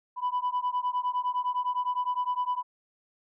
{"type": "beating tone pair", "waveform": "sine", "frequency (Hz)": [987.8, 997.6], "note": ["B5", "B5"], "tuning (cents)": [0, 17], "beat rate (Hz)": 9.8, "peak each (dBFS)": -28, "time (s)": [0.16, 2.63], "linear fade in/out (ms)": 50, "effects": ["tanh soft clip ceiling -22 dBFS"]}